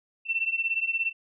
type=beating tone pair; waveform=sine; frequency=2686 / 2703 Hz; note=E7 / E7; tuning=+32 / +43 cents; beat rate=17 Hz; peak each=-27 / -29 dBFS; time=0.25-1.13 s; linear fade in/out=50 ms; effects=none